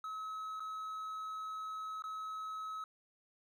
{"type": "tone with dropouts", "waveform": "triangle", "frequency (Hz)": 1285, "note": "E6", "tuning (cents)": -45, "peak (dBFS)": -38, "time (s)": [0.04, 2.84], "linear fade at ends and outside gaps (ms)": 2, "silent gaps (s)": [[0.597, 0.603], [2.022, 2.039]], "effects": []}